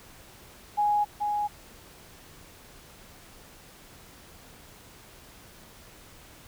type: tone with echo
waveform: sine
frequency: 830.6 Hz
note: G#5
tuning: in tune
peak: -21 dBFS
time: 0.77-1.05 s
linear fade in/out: 20 ms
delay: 430 ms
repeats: 1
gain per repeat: -4 dB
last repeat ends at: 1.48 s
effects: pink hiss -51 dBFS RMS until 6.47 s